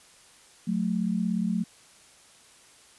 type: tone pair together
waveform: sine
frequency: 182.95 / 220 Hz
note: F#3 / A3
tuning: -19 / 0 cents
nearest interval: minor third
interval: 319 cents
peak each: -27 dBFS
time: 0.67-1.64 s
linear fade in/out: 10 ms
effects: white hiss -55 dBFS RMS until 2.98 s + resampled to 24000 Hz